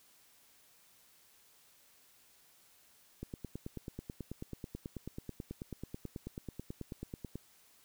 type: click train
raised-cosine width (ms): 3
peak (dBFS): -28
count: 39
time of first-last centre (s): 3.23-7.356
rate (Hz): 9.21
effects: white hiss -65 dBFS RMS until 7.84 s